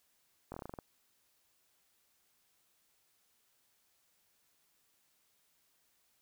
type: slowing click train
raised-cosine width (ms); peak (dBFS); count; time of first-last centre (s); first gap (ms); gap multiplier
1; -29; 9; 0.52-0.788; 21; 1.13
effects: white hiss -74 dBFS RMS until 6.21 s